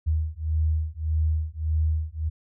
sine beating tone pair, 77.7 / 79.4 Hz, D#2 / D#2, -2 / +36 cents, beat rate 1.7 Hz, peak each -25 dBFS, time 0.06-2.3 s, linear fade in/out 20 ms, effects none

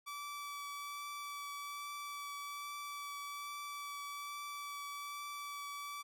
sawtooth tone with vibrato, 1153 Hz, D6, 32 cents flat, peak -39 dBFS, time 0.06-6.03 s, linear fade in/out 20 ms, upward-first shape triangle, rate 1.2 Hz, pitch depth 12 cents each way, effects none

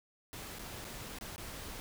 pink noise with dropouts, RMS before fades -45 dBFS, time 0.33-1.8 s, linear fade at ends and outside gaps 0 ms, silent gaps 0.586-0.593 / 0.844-0.85 / 1.186-1.211 / 1.361-1.38 s, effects none

